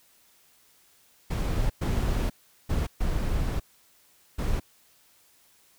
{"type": "noise bursts at uneven times", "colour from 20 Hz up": "brown", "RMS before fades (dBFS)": -26, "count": 5, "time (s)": [[1.3, 1.7], [1.81, 2.3], [2.69, 2.87], [3, 3.6], [4.38, 4.6]], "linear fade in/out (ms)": 10, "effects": ["white hiss -61 dBFS RMS until 5.78 s"]}